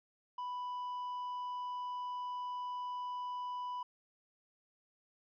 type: tone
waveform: triangle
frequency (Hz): 990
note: B5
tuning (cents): +4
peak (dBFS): -36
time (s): 0.38-3.83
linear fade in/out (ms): 5
effects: resampled to 11025 Hz